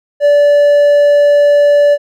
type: tone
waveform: triangle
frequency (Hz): 580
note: D5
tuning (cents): -22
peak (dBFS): -3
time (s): 0.2-1.98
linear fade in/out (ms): 50
effects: none